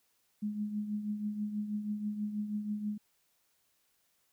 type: tone with tremolo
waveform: sine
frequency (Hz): 209.5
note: G#3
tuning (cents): +15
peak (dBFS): -30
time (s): 0.42-2.98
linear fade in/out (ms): 10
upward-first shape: triangle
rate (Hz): 6.2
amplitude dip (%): 65
effects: white hiss -74 dBFS RMS until 4.32 s